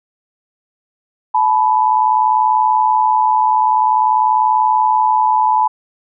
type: tone pair together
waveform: sine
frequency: 867.3 / 987.8 Hz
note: A5 / B5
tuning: -25 / 0 cents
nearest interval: major second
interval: 225 cents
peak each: -13 dBFS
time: 1.34-5.68 s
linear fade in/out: 10 ms
effects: none